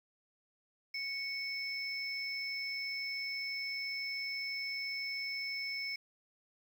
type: tone pair together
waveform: sine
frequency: 2217 / 5273 Hz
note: C#7 / E8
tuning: 0 / 0 cents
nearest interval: octave + minor third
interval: 1500 cents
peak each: -38 / -40 dBFS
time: 0.94-5.96 s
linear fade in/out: 5 ms
effects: 10-bit